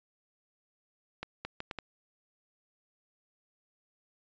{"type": "accelerating click train", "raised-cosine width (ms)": 0.3, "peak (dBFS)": -21, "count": 5, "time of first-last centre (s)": [1.23, 1.787], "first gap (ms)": 220, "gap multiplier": 0.7, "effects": ["resampled to 16000 Hz"]}